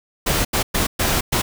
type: noise bursts at uneven times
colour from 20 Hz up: pink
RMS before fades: -19 dBFS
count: 5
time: 0.26-0.45 / 0.53-0.63 / 0.74-0.87 / 0.99-1.21 / 1.32-1.42 s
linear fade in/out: 10 ms
effects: none